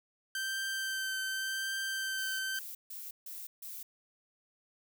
sawtooth tone with vibrato, 1557 Hz, G6, 12 cents flat, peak -30 dBFS, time 0.35-2.59 s, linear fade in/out 2 ms, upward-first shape triangle, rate 0.88 Hz, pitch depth 17 cents each way
violet noise bursts, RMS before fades -44 dBFS, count 5, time 2.18-3.83 s, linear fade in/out 5 ms, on 210 ms, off 150 ms
effects none

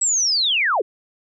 sine linear sweep, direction down, 7902 to 325.4 Hz, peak -16 dBFS, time 0.01-0.82 s, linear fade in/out 10 ms, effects none

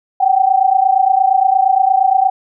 sine tone pair together, 752.4 / 781 Hz, F#5 / G5, +29 / -7 cents, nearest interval minor second, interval 64 cents, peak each -12 dBFS, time 0.2-2.3 s, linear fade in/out 10 ms, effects none

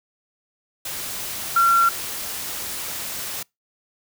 sine tone in noise, 1367 Hz, F6, 37 cents flat, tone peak -13 dBFS, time 1.56-1.89 s, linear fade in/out 5 ms, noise white, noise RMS -30 dBFS, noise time 0.85-3.43 s, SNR +14 dB, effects noise-tail reverb RT60 0.2 s tail -26 dB re dry

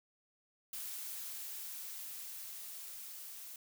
blue noise with level ramp, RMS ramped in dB -43 to -49 dBFS, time 0.73-3.56 s, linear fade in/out 2 ms, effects none

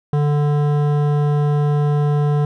sine tone with hard clipping, 146.83 Hz, D3, in tune, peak -16 dBFS, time 0.13-2.45 s, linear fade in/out 2 ms, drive 14 dB, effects none

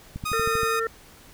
click train, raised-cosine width 5 ms, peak -20 dBFS, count 7, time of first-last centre 0.16-0.632 s, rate 12.7 Hz
sawtooth tone, 1244.5 Hz, D#6, in tune, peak -22 dBFS, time 0.25-0.8 s, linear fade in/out 10 ms
harmonic tone, 452.9 Hz, A#4, 50 cents flat, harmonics 1 / 3 / 4, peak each -26 / -28 / -31 dBFS, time 0.33-0.87 s, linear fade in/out 2 ms
effects pink hiss -50 dBFS RMS until 1.33 s

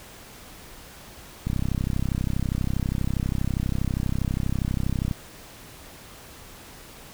click train, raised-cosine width 5 ms, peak -13 dBFS, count 119, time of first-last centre 1.47-5.112 s, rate 32.4 Hz, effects pink hiss -45 dBFS RMS until 7.13 s

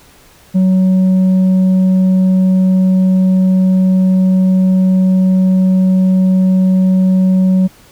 triangle tone with tanh clipping, 186.7 Hz, F#3, 16 cents sharp, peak -8 dBFS, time 0.54-7.68 s, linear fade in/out 20 ms, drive 8 dB, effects pink hiss -44 dBFS RMS until 7.91 s

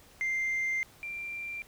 sine tone pair in turn, 2093 / 2366 Hz, C7 / D7, 0 / +12 cents, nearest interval major second, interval 212 cents, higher second, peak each -26 / -35 dBFS, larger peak first, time 0.21-0.83 / 1.03-1.62 s, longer first, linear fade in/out 0 ms, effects tanh soft clip ceiling -26 dBFS + pink hiss -57 dBFS RMS until 1.67 s

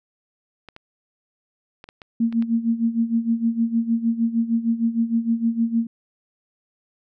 clicks, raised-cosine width 0.3 ms, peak -24 dBFS, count 7, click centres 0.687 / 0.764 / 1.841 / 1.889 / 2.018 / 2.326 / 2.424 s
sine tone with tremolo, 230 Hz, A#3, 23 cents flat, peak -15 dBFS, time 2.2-5.87 s, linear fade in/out 5 ms, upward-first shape sine, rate 6.5 Hz, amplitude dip 80%
effects none

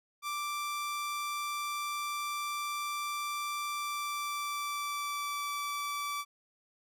sawtooth tone with pitch glide, 1174.7 to 1158.5 Hz, D6 to D6, 0 to -24 cents, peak -30 dBFS, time 0.22-6.25 s, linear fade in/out 50 ms, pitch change -24 cents, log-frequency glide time 3.7-5.48 s, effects none

